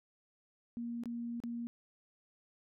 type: tone with dropouts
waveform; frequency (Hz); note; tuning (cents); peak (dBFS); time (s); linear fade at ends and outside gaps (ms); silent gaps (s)
sine; 235.8; A#3; +20; -37; 0.77-1.67; 0; 1.036-1.057 / 1.402-1.437
effects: none